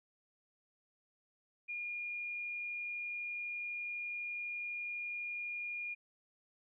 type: tone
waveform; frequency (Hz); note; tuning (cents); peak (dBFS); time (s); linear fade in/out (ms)
sine; 2424; D#7; -46; -38; 1.68-5.95; 20
effects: none